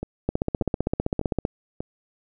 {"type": "two click trains", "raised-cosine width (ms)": 2, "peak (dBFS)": [-9, -16], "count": [19, 4], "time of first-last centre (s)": [[0.29, 1.451], [0.03, 1.805]], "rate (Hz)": [15.5, 1.69], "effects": []}